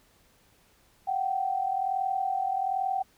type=tone pair together; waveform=sine; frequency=730.8 / 772 Hz; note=F#5 / G5; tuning=-22 / -27 cents; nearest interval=minor second; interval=95 cents; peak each=-31 / -27 dBFS; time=1.07-3.03 s; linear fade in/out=10 ms; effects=pink hiss -63 dBFS RMS until 3.17 s